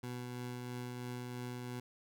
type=tone with tremolo; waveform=20% pulse; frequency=123.47 Hz; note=B2; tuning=in tune; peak=-35 dBFS; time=0.03-1.8 s; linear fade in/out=5 ms; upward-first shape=triangle; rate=3 Hz; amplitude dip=25%; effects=none